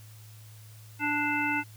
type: harmonic tone with a mistuned harmonic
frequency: 293.7 Hz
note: D4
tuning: in tune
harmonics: 1 / 3 / 5 / 7 / 9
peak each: -32 / -32 / -32 / -32 / -32 dBFS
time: 0.99-1.64 s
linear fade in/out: 50 ms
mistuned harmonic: 7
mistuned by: +22 cents
effects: added 108 Hz sine -47 dBFS peak until 1.76 s + white hiss -56 dBFS RMS until 1.76 s